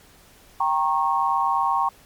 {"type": "chord", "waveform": "sine", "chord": "G diminished", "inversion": "none", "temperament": "equal with one note detuned", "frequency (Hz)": [784, 932.3, 1092.2], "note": ["G5", "Bb5", "Db6"], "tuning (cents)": [0, 0, -26], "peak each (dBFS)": [-24, -23, -22], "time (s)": [0.6, 1.89], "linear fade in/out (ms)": 5, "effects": ["pink hiss -52 dBFS RMS until 2.05 s", "MP3 96 kbps"]}